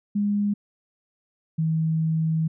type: tone pair in turn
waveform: sine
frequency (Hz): 204.7 / 160.2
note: G#3 / E3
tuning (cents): -25 / -49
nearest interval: major third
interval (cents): 424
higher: first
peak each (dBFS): -20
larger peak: neither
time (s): 0.15-0.54 / 1.58-2.48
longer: second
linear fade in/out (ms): 10
effects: none